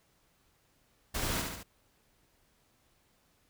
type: noise with echo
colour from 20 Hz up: pink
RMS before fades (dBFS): -34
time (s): 1.14-1.42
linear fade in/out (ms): 10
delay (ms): 71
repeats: 3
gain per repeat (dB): -4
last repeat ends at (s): 1.633
effects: pink hiss -70 dBFS RMS until 3.49 s